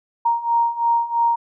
sine beating tone pair, 932.3 / 935.3 Hz, A#5 / A#5, 0 / +6 cents, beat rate 3 Hz, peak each -21 / -18 dBFS, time 0.25-1.36 s, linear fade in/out 10 ms, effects none

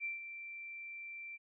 sine tone with ADSR envelope, 2349 Hz, D7, in tune, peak -35 dBFS, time 0-1.38 s, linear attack 44 ms, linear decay 150 ms, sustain -9 dB, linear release 31 ms, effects none

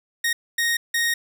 sawtooth tone bursts at uneven times, 1864.7 Hz, A#6, in tune, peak -16 dBFS, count 3, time 0.24-0.33 / 0.58-0.77 / 0.94-1.14 s, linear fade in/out 5 ms, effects none

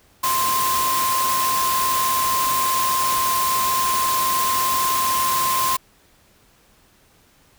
sine tone in noise, 1046.5 Hz, C6, in tune, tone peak -19 dBFS, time 0.23-5.77 s, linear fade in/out 10 ms, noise white, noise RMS -24 dBFS, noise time 0.23-5.77 s, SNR +2 dB, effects pink hiss -56 dBFS RMS until 7.58 s

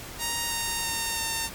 5% pulse tone with pitch steps, 932.3 / 924.8 / 917.3 / 910 Hz, A#5 / A#5 / A#5 / A#5, 0 / -14 / -28 / -42 cents, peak -15 dBFS, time 0.18-1.5 s, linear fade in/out 50 ms, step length 330 ms, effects pink hiss -40 dBFS RMS until 1.54 s + MP3 96 kbps

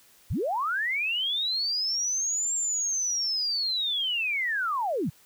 sine linear two-way sweep, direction up then down, 42.18 to 7459 to 110.6 Hz, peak -25 dBFS, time 0.3-5.1 s, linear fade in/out 10 ms, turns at 2.54 s, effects white hiss -58 dBFS RMS until 5.25 s

